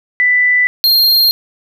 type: tone pair in turn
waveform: sine / square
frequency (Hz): 1986 / 4208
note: B6 / C8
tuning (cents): +9 / +9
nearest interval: octave + minor second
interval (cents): 1300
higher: second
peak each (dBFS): -8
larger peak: neither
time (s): 0.2-0.67 / 0.84-1.31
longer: neither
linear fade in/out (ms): 0
effects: none